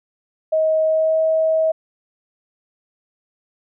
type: tone with pitch glide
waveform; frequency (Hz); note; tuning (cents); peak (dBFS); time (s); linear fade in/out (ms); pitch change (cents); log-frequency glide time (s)
sine; 632 to 639; D#5 to D#5; +27 to +46; -14; 0.52-1.72; 10; +19; 0.85-1.2
effects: none